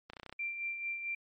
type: clicks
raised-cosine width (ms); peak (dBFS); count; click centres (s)
0.3; -29; 8; 0.1 / 0.134 / 0.168 / 0.198 / 0.232 / 0.263 / 0.295 / 0.326
type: tone with tremolo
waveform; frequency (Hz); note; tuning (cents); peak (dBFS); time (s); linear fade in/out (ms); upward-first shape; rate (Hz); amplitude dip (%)
sine; 2362; D7; +9; -33; 0.39-1.15; 5; sine; 4.5; 50
effects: MP3 48 kbps